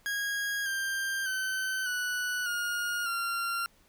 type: tone with pitch steps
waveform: 40% pulse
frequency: 1641 / 1585.1 / 1531.1 / 1479 / 1428.6 / 1379.9 Hz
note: G#6 / G6 / G6 / F#6 / F6 / F6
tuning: -21 / +19 / -41 / -1 / +39 / -21 cents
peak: -29 dBFS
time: 0.06-3.66 s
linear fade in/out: 0 ms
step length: 600 ms
effects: pink hiss -64 dBFS RMS until 3.88 s